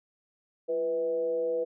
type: tone with frequency modulation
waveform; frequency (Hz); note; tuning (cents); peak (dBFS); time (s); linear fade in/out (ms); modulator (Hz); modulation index
sine; 493.9; B4; 0; -26; 0.68-1.65; 20; 151; 0.48
effects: none